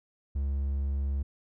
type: tone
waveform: triangle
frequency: 69.3 Hz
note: C#2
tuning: in tune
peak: -25 dBFS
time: 0.35-1.23 s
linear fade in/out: 10 ms
effects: none